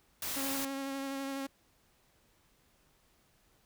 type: noise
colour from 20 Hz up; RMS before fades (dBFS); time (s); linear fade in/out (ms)
white; -37; 0.22-0.65; 2
type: tone with vibrato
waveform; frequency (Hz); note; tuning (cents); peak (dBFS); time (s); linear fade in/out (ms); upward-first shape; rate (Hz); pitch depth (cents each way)
sawtooth; 273; C#4; -26; -32; 0.36-1.47; 10; sine; 12; 17
effects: pink hiss -69 dBFS RMS until 3.65 s